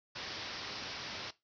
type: low-pass noise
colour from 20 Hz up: white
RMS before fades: -43 dBFS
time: 0.15-1.31 s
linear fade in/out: 10 ms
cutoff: 5600 Hz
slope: 96 dB/octave
effects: noise-tail reverb RT60 0.2 s tail -17 dB re dry + high-pass 60 Hz 12 dB/octave